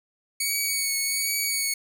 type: tone with vibrato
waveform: 10% pulse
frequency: 2236 Hz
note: C#7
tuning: 14 cents sharp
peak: -15 dBFS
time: 0.4-1.74 s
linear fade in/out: 5 ms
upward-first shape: triangle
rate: 1.3 Hz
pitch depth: 27 cents each way
effects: none